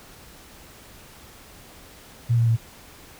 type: tone with pitch steps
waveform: sine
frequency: 118.1 / 116.14 / 114.21 Hz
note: A#2 / A#2 / A#2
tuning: +23 / -6 / -35 cents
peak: -16 dBFS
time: 2.29-2.569 s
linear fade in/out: 20 ms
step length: 93 ms
effects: pink hiss -47 dBFS RMS until 3.19 s